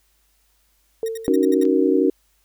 sine tone with exponential decay, 450 Hz, A4, 39 cents sharp, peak -19 dBFS, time 1.03-1.63 s, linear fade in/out 1 ms, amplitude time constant 130 ms
5% pulse tone bursts, 1875 Hz, A#6, 10 cents sharp, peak -24 dBFS, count 7, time 1.06-1.635 s, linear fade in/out 2 ms, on 23 ms, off 69 ms
sine chord, D# minor seventh, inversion third, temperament just, 280 / 311.1 / 373.4 / 466.7 Hz, C#4 / D#4 / F#4 / A#4, +18 / 0 / +16 / +2 cents, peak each -19 / -21 / -19 / -21 dBFS, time 1.28-2.1 s, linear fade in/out 0 ms
clicks, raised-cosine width 0.2 ms, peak -26 dBFS, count 2, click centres 1.624 / 1.653 s
effects added 50 Hz sine -64 dBFS peak until 2.44 s + white hiss -64 dBFS RMS until 2.44 s

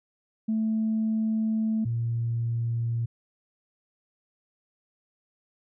sine tone pair in turn, 220 / 116.54 Hz, A3 / A#2, 0 / 0 cents, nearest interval major seventh, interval 1100 cents, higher first, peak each -22 / -24 dBFS, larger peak first, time 0.48-1.85 / 1.85-3.06 s, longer first, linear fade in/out 10 ms, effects tanh soft clip ceiling -19 dBFS

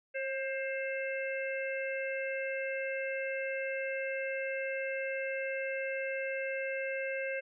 harmonic tone with a mistuned harmonic, 530 Hz, C5, 22 cents sharp, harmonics 1 / 3 / 4 / 5, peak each -35 / -40 / -41 / -42 dBFS, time 0.14-7.41 s, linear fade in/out 20 ms, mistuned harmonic 1, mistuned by +24 cents, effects none

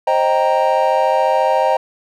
triangle chord, C minor seventh, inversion none, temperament equal with one note detuned, 528.1 / 622.3 / 784 / 932.3 Hz, C5 / Eb5 / G5 / Bb5, +16 / 0 / 0 / 0 cents, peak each -16 dBFS, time 0.07-1.77 s, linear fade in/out 5 ms, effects none

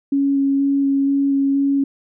sine tone with vibrato, 276.8 Hz, C#4, 2 cents flat, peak -14 dBFS, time 0.12-1.84 s, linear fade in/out 5 ms, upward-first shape square, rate 2.1 Hz, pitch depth 8 cents each way, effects none

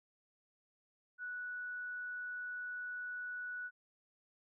sine tone, 1475 Hz, F#6, 6 cents flat, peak -40 dBFS, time 1.18-3.71 s, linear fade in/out 50 ms, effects none

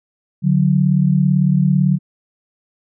sine tone pair together, 146.1 / 184.07 Hz, D3 / F#3, -9 / -9 cents, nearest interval major third, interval 400 cents, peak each -14 dBFS, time 0.42-1.99 s, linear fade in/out 50 ms, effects none

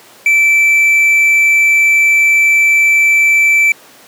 triangle tone, 2326 Hz, D7, 17 cents flat, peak -5 dBFS, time 0.26-3.72 s, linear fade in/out 2 ms, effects pink hiss -40 dBFS RMS until 4.07 s + high-pass 300 Hz 12 dB/octave

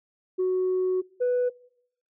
sine tone pair in turn, 370 / 494.4 Hz, F#4 / B4, 0 / +2 cents, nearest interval perfect fourth, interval 502 cents, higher second, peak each -20 / -19 dBFS, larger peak second, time 0.38-1.02 / 1.2-1.5 s, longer first, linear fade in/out 20 ms, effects noise-tail reverb RT60 0.8 s tail -24 dB re dry + tanh soft clip ceiling -19 dBFS

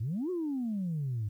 sine exponential two-way sweep, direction up then down, 100 to 375.8 to 100 Hz, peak -29 dBFS, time 0-1.29 s, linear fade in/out 10 ms, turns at 0.3 s, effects tanh soft clip ceiling -27 dBFS + 11-bit

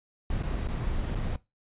brown noise with dropouts, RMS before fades -30 dBFS, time 0.3-1.36 s, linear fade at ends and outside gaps 1 ms, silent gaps 0.426-0.433 / 0.673-0.686 / 1.148-1.155 s, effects noise-tail reverb RT60 0.2 s tail -18 dB re dry + resampled to 8000 Hz

